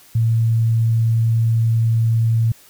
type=tone; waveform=sine; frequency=113.8 Hz; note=A#2; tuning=41 cents flat; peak=-13 dBFS; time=0.15-2.52 s; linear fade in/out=5 ms; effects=white hiss -48 dBFS RMS until 2.69 s